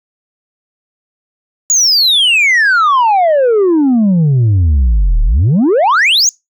sine exponential two-way sweep, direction down then up, 6940 to 35.45 to 6940 Hz, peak -4 dBFS, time 1.7-6.29 s, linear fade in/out 0 ms, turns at 5.23 s, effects noise-tail reverb RT60 0.2 s tail -26 dB re dry + tanh soft clip ceiling -6 dBFS

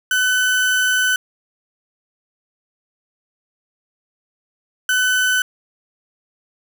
35% pulse tone pair in turn, 1506 / 1506 Hz, F#6 / F#6, +30 / +30 cents, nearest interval unison, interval 0 cents, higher neither, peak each -13 dBFS, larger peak neither, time 0.11-1.16 / 4.89-5.42 s, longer first, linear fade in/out 2 ms, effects none

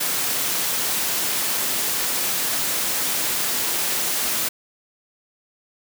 white high-pass noise, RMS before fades -23 dBFS, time 0-4.49 s, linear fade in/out 10 ms, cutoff 130 Hz, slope 12 dB/octave, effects none

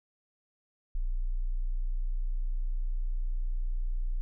sine tone, 30.04 Hz, B0, 47 cents flat, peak -27 dBFS, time 0.95-4.21 s, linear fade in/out 0 ms, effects none

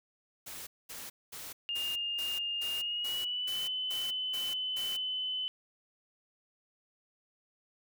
white noise bursts, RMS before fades -44 dBFS, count 11, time 0.46-4.97 s, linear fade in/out 10 ms, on 210 ms, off 220 ms
sine tone with pitch glide, 2823 to 3026 Hz, F7 to F#7, +18 to +38 cents, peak -32 dBFS, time 1.69-5.48 s, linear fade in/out 0 ms, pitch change +120 cents, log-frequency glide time 2.73-3.61 s
effects none

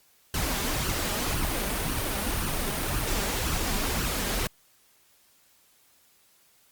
pink noise with flanger, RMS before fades -28 dBFS, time 0.34-4.47 s, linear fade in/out 2 ms, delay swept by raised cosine 0.67 to 5.07 ms, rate 1.9 Hz, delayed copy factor +0.55, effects white hiss -62 dBFS RMS until 6.71 s + Opus 48 kbps

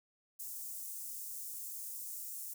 white high-pass noise, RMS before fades -44 dBFS, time 0.39-2.54 s, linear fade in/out 10 ms, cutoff 7000 Hz, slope 24 dB/octave, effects none

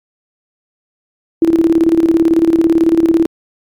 sine tone with tremolo, 329.6 Hz, E4, in tune, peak -5 dBFS, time 1.42-3.26 s, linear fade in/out 2 ms, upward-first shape square, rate 18 Hz, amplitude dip 65%, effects MP3 96 kbps

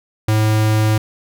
square tone, 108.3 Hz, A2, 27 cents flat, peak -13 dBFS, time 0.28-0.98 s, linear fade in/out 5 ms, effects none

